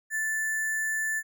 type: tone with sample-and-hold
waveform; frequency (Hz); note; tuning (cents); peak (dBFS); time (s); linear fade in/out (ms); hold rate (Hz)
sine; 1755; A6; -5; -26; 0.1-1.23; 50; 8820
effects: none